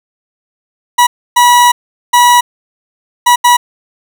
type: tone bursts at uneven times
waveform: 40% pulse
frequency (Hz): 971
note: B5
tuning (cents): -30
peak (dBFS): -3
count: 5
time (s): 0.98-1.07 / 1.36-1.72 / 2.13-2.41 / 3.26-3.36 / 3.44-3.57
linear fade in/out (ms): 10
effects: none